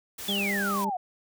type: noise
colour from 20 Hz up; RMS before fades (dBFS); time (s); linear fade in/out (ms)
white; -38; 0.18-0.85; 10
type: exponential sweep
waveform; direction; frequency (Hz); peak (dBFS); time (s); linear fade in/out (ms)
sine; down; 3524 to 698.5; -27; 0.28-0.97; 5
type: harmonic tone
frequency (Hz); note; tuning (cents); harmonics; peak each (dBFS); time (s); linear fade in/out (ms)
200; G3; +35; 1 / 2 / 3 / 4; -30 / -36 / -40 / -42; 0.28-0.9; 10
effects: none